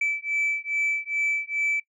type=beating tone pair; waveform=sine; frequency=2313 / 2315.4 Hz; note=D7 / D7; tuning=-27 / -25 cents; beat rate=2.4 Hz; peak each=-25 dBFS; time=0.01-1.8 s; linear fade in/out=5 ms; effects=noise-tail reverb RT60 0.1 s tail -22 dB re dry + tanh soft clip ceiling -19 dBFS